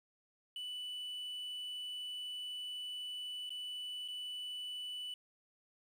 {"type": "tone with dropouts", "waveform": "triangle", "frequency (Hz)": 2976, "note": "F#7", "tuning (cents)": 9, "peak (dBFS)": -39, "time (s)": [0.56, 5.14], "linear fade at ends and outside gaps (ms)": 2, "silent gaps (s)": [[3.494, 3.504], [4.079, 4.084]], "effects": ["11-bit"]}